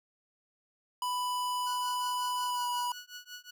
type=tone with pitch glide; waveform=square; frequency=992 to 977.2 Hz; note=B5 to B5; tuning=+7 to -19 cents; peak=-31 dBFS; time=1.02-2.92 s; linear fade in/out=2 ms; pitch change=-26 cents; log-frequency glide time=2.44-2.66 s
type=tone with tremolo; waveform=15% pulse; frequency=1469 Hz; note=F#6; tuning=13 cents flat; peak=-34 dBFS; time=1.66-3.51 s; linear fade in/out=10 ms; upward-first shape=triangle; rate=5.5 Hz; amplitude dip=100%
effects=none